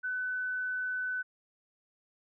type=tone; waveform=sine; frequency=1504 Hz; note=F#6; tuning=28 cents sharp; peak=-31 dBFS; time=0.03-1.23 s; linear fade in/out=20 ms; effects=none